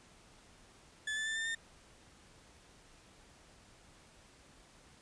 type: tone with pitch steps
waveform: 35% pulse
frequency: 1731 / 1752.1 / 1773.5 / 1795.2 / 1817.1 Hz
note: A6 / A6 / A6 / A6 / A#6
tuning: -29 / -8 / +13 / +34 / -45 cents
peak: -33 dBFS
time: 1.07-1.55 s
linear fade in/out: 5 ms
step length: 96 ms
effects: pink hiss -61 dBFS RMS until 5.01 s + resampled to 22050 Hz